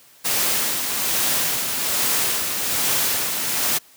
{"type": "noise with tremolo", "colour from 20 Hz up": "white", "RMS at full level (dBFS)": -20, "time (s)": [0.24, 3.79], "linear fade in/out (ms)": 20, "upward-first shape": "sine", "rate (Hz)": 1.2, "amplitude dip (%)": 40, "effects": ["white hiss -51 dBFS RMS until 3.96 s", "high-pass 100 Hz 12 dB/octave"]}